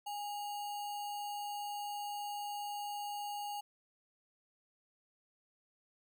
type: tone with sample-and-hold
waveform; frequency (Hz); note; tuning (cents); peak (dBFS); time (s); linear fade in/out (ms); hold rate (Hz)
sine; 821; G#5; -20; -38; 0.06-3.61; 10; 3675
effects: none